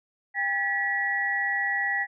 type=tone cluster; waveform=sine; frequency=798 / 1727 / 1937 Hz; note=G5 / A6 / B6; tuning=+31 / -33 / -34 cents; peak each=-32 / -32 / -25 dBFS; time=0.34-2.07 s; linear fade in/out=50 ms; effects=none